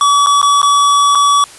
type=tone with dropouts; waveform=square; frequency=1142 Hz; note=D6; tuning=49 cents flat; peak=-8 dBFS; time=0.01-1.44 s; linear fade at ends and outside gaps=1 ms; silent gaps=0.262-0.269 / 0.416-0.428 / 0.617-0.629 / 1.15-1.154 s; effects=white hiss -36 dBFS RMS until 1.58 s + resampled to 24000 Hz